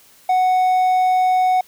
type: tone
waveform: triangle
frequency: 740 Hz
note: F#5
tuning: in tune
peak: -11 dBFS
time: 0.29-1.61 s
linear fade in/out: 5 ms
effects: white hiss -50 dBFS RMS until 1.67 s